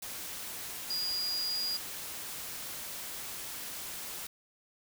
sine tone in noise, 4856 Hz, D#8, 43 cents flat, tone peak -31 dBFS, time 0.9-1.77 s, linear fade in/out 5 ms, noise white, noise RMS -41 dBFS, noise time 0.02-4.27 s, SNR +7 dB, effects none

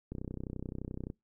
click train, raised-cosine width 3 ms, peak -26 dBFS, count 32, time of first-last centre 0.12-1.101 s, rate 31.6 Hz, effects noise-tail reverb RT60 0.2 s tail -25 dB re dry

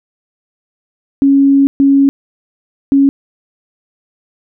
sine tone bursts at uneven times, 276.4 Hz, C#4, 5 cents flat, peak -5 dBFS, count 3, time 1.22-1.67 / 1.8-2.09 / 2.92-3.09 s, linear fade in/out 0 ms, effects none

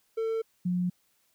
triangle / sine tone pair in turn, 448.6 / 179.11 Hz, A4 / F3, +34 / +44 cents, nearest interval octave + major third, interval 1590 cents, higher first, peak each -25 dBFS, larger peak neither, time 0.17-0.42 / 0.65-0.9 s, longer neither, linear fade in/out 10 ms, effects white hiss -70 dBFS RMS until 1.34 s

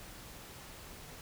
silence, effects pink hiss -50 dBFS RMS until 1.21 s

